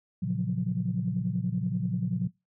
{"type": "chord", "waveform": "sine", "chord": "Gb major seventh", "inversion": "first", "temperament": "equal", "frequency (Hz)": [116.54, 138.59, 174.61, 185], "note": ["Bb2", "Db3", "F3", "Gb3"], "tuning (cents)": [0, 0, 0, 0], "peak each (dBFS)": [-33, -34, -30, -30], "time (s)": [0.22, 2.28], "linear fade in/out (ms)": 10, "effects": ["noise-tail reverb RT60 0.2 s tail -20 dB re dry", "tanh soft clip ceiling -16 dBFS"]}